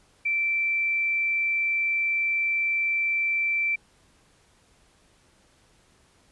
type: tone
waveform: sine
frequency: 2338 Hz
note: D7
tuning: 8 cents flat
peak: -22 dBFS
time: 0.25-3.76 s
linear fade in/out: 10 ms
effects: pink hiss -61 dBFS RMS until 6.31 s + resampled to 24000 Hz